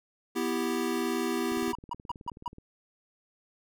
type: chord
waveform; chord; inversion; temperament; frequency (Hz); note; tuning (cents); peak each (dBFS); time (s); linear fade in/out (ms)
square; E minor; second; equal; 246.9 / 329.6 / 392; B3 / E4 / G4; 0 / 0 / 0; -33; 0.35-1.73; 20
type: click train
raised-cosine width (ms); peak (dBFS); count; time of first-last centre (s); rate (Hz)
3; -34; 21; 1.52-2.584; 18.8
type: tone bursts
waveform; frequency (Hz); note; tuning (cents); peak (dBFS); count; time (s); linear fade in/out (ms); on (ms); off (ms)
triangle; 963; B5; -44; -28; 5; 1.73-2.48; 2; 22; 160
effects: none